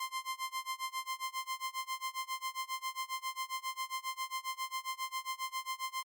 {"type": "tone with tremolo", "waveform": "sawtooth", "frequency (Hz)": 1046.5, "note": "C6", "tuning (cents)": 0, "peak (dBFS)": -30, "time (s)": [0, 6.03], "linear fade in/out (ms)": 5, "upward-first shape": "sine", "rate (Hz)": 7.4, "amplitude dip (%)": 95, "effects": ["Opus 48 kbps"]}